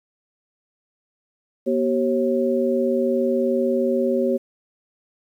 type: tone cluster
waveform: sine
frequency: 241.2 / 383.7 / 543 Hz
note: B3 / G4 / C#5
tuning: -41 / -37 / -36 cents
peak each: -22 dBFS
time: 1.66-4.38 s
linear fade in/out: 20 ms
effects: 9-bit